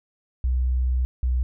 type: tone pair in turn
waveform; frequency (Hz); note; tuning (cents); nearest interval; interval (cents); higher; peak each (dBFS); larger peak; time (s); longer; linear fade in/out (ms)
sine; 63 / 62.49; B1 / B1; +35 / +21; unison; 14; first; -19; neither; 0.44-1.05 / 1.23-1.43; first; 0
effects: none